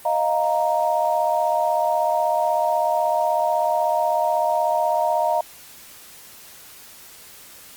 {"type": "chord", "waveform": "sine", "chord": "Eb suspended second", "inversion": "none", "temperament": "equal", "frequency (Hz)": [622.3, 698.5, 932.3], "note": ["Eb5", "F5", "Bb5"], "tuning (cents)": [0, 0, 0], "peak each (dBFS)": -22, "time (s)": [0.05, 5.41], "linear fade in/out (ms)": 5, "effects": ["white hiss -44 dBFS RMS until 7.76 s", "Opus 32 kbps"]}